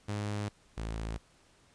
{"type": "tone pair in turn", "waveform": "sawtooth", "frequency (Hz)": [103.83, 55], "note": ["G#2", "A1"], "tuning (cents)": [0, 0], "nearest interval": "major seventh", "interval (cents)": 1100, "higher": "first", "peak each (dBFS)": [-29, -31], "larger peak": "first", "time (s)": [[0.08, 0.49], [0.77, 1.18]], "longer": "neither", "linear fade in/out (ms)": 10, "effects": ["pink hiss -64 dBFS RMS until 1.74 s", "resampled to 22050 Hz"]}